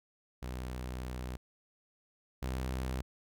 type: tone pair in turn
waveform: sawtooth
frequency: 62.7 / 64.17 Hz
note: B1 / C2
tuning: +27 / -33 cents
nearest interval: unison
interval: 40 cents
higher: second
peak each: -34 / -30 dBFS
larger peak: second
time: 0.42-1.37 / 2.42-3.02 s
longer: first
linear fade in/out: 10 ms
effects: none